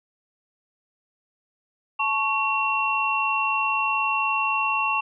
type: tone cluster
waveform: sine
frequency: 871 / 1108 / 2728 Hz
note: A5 / C#6 / F7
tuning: -18 / -1 / -41 cents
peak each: -27 / -25 / -24 dBFS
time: 1.99-5.01 s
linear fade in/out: 10 ms
effects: none